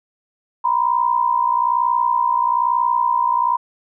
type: tone pair together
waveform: sine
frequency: 955 / 1016.1 Hz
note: A#5 / B5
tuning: +42 / +49 cents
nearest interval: minor second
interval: 107 cents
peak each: -17 / -18 dBFS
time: 0.64-3.57 s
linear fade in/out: 10 ms
effects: none